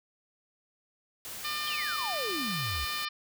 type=noise; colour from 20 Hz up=white; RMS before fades=-41 dBFS; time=1.25-3.05 s; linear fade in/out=0 ms
type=harmonic tone; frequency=601 Hz; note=D5; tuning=40 cents sharp; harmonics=2 / 3 / 4 / 5 / 6 / 7 / 8 / 9; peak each=-37 / -40 / -39 / -41 / -41 / -41 / -42 / -47 dBFS; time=1.44-3.09 s; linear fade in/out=10 ms
type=exponential sweep; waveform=sine; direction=down; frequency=3322 to 61.74 Hz; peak=-34 dBFS; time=1.67-2.85 s; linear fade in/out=5 ms
effects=none